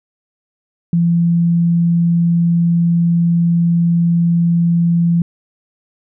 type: tone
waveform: sine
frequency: 170 Hz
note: F3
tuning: 46 cents flat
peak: -10 dBFS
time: 0.93-5.22 s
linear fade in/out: 2 ms
effects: none